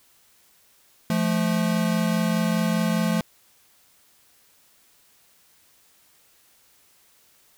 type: tone pair together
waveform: square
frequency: 172.9 / 217.8 Hz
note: F3 / A3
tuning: -17 / -17 cents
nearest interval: major third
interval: 400 cents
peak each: -24 dBFS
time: 1.1-3.21 s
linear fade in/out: 2 ms
effects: white hiss -59 dBFS RMS until 7.57 s